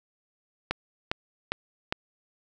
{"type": "click train", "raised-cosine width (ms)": 0.3, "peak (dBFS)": -10, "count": 4, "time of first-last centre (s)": [0.71, 1.925], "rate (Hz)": 2.47, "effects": []}